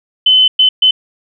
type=tone bursts at uneven times; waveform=sine; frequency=3039 Hz; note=F#7; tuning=46 cents sharp; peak=-5 dBFS; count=3; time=0.26-0.48 / 0.59-0.69 / 0.82-0.91 s; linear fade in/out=5 ms; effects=none